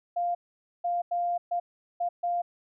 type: tone bursts at uneven times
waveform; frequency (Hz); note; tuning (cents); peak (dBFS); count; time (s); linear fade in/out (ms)
sine; 699; F5; +1; -25; 6; 0.16-0.35 / 0.84-1.02 / 1.11-1.38 / 1.51-1.6 / 2-2.09 / 2.23-2.42; 10
effects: none